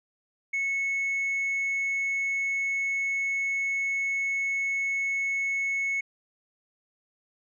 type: tone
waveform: sine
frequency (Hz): 2200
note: C#7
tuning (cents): -14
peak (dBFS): -23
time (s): 0.53-6.01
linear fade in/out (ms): 10
effects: tanh soft clip ceiling -24 dBFS